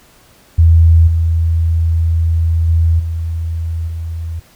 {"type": "tone with level steps", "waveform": "sine", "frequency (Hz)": 82.41, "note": "E2", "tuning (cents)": 0, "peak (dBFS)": [-4, -10, -8, -16, -19], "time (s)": [0.58, 4.4], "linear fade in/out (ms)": 10, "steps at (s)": [1.07, 2.68, 2.99, 3.87], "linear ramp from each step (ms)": 10, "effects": ["pink hiss -47 dBFS RMS until 4.55 s"]}